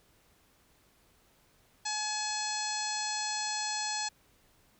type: harmonic tone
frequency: 850 Hz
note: G#5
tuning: 40 cents sharp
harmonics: 1 / 2 / 3 / 4 / 5 / 6 / 7 / 8 / 9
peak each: -37 / -41 / -43 / -45 / -38 / -42 / -41 / -45 / -39 dBFS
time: 1.85-4.09 s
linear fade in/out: 10 ms
effects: pink hiss -66 dBFS RMS until 4.79 s